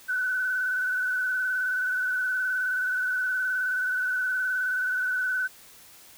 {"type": "tone with vibrato", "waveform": "sine", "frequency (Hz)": 1500, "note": "F#6", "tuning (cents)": 23, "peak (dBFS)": -24, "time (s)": [0.08, 5.48], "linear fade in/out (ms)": 20, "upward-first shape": "square", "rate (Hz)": 19, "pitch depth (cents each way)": 27, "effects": ["white hiss -51 dBFS RMS until 6.17 s"]}